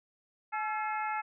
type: harmonic tone with a mistuned harmonic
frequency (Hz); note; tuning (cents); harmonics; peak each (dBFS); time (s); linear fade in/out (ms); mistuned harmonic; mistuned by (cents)
428.2; A4; -47; 2 / 3 / 4 / 5 / 6; -33 / -37 / -42 / -41 / -45; 0.52-1.22; 20; 3; +78
effects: none